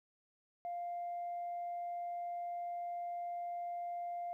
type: tone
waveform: sine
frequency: 698.5 Hz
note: F5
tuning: in tune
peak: -37 dBFS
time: 0.65-4.33 s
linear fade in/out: 0 ms
effects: tanh soft clip ceiling -35 dBFS + 13-bit